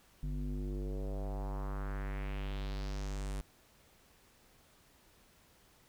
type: tone with low-pass filter sweep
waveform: square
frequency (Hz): 49.2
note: G1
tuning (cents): +7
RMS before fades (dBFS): -38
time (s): 0.23-3.41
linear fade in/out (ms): 0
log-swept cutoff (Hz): 190 to 10000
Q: 2.5
effects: pink hiss -65 dBFS RMS until 5.88 s